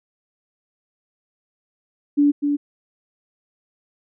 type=tone with echo; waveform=sine; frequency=289 Hz; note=D4; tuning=28 cents flat; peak=-12 dBFS; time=2.17-2.32 s; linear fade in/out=20 ms; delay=250 ms; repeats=1; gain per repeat=-5 dB; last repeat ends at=2.57 s; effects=none